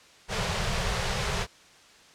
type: band-stop noise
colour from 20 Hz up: pink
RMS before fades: -28 dBFS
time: 0.28-1.47 s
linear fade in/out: 50 ms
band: 210 to 380 Hz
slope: 96 dB/octave
effects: white hiss -54 dBFS RMS until 2.14 s + low-pass 6000 Hz 12 dB/octave